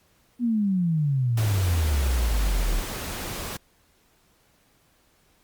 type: exponential sweep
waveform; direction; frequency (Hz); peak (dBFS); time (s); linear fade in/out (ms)
sine; down; 248.1 to 35.94; -20; 0.39-2.83; 50
type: noise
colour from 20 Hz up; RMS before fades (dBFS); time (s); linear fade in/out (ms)
pink; -33; 1.37-3.57; 5
effects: pink hiss -63 dBFS RMS until 5.43 s + Opus 48 kbps